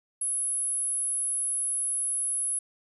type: tone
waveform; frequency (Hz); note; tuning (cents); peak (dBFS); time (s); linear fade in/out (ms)
sine; 10670; E9; +20; -26; 0.21-2.59; 5
effects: none